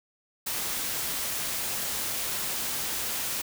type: noise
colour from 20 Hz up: white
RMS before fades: -31 dBFS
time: 0.46-3.42 s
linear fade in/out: 10 ms
effects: none